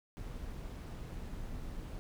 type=noise with amplitude modulation; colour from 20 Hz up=brown; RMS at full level=-41 dBFS; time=0.17-1.99 s; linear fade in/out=0 ms; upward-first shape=sine; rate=204 Hz; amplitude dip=40%; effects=none